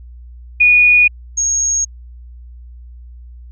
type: tone pair in turn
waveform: sine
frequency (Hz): 2457 / 6559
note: D#7 / G#8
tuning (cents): -22 / -23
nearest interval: octave + perfect fourth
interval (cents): 1699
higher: second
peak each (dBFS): -6 / -13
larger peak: first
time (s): 0.6-1.08 / 1.37-1.85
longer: neither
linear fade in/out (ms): 10
effects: added 60 Hz sine -33 dBFS peak until 3.51 s